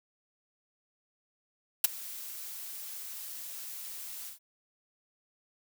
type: noise with ADSR envelope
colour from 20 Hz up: blue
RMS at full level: -18 dBFS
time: 1.84-4.39 s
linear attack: 5 ms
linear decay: 15 ms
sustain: -24 dB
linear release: 120 ms
effects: none